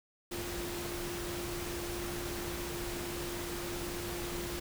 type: tone in noise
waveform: sine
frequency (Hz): 348.6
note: F4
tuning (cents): -3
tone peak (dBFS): -40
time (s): 0.31-4.6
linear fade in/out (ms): 10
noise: pink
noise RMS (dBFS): -40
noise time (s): 0.31-4.6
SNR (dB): -3
effects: none